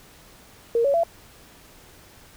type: tone with pitch steps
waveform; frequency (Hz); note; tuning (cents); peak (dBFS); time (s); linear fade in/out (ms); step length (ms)
sine; 465.6 / 560.1 / 673.8; A#4 / C#5 / E5; -2 / +18 / +38; -17; 0.75-1.035; 2; 95
effects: pink hiss -50 dBFS RMS until 2.36 s